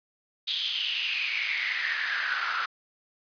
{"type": "noise with high-pass filter sweep", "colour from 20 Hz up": "pink", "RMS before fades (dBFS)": -29, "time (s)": [0.47, 2.66], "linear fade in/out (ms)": 10, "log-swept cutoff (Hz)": [3500, 1300], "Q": 6.8, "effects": ["resampled to 11025 Hz"]}